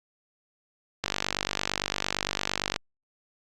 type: click train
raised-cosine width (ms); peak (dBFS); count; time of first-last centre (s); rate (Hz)
0.2; -8; 85; 1.04-2.761; 48.8
effects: Opus 48 kbps